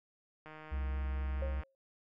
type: click train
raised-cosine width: 0.5 ms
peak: -35 dBFS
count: 183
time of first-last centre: 0.46-1.634 s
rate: 155 Hz
type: tone with vibrato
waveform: triangle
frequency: 67 Hz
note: C2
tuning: 42 cents sharp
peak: -31 dBFS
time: 0.71-1.62 s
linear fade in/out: 20 ms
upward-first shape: sine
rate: 4.5 Hz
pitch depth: 13 cents each way
type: tone with exponential decay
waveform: sine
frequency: 539 Hz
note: C#5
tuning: 49 cents flat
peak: -36 dBFS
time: 1.42-1.75 s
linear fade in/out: 1 ms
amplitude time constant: 70 ms
effects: none